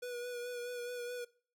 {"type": "tone with vibrato", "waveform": "square", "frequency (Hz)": 487, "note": "B4", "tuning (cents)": -24, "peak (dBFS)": -40, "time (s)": [0.02, 1.25], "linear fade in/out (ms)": 10, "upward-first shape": "sine", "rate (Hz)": 4.7, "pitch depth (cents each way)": 25, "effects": ["noise-tail reverb RT60 0.4 s tail -20 dB re dry"]}